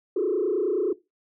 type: tone with frequency modulation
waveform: sine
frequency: 392 Hz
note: G4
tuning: in tune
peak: -20 dBFS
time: 0.16-0.93 s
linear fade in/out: 5 ms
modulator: 29.5 Hz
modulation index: 1.8
effects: noise-tail reverb RT60 0.2 s tail -17 dB re dry + tanh soft clip ceiling -17 dBFS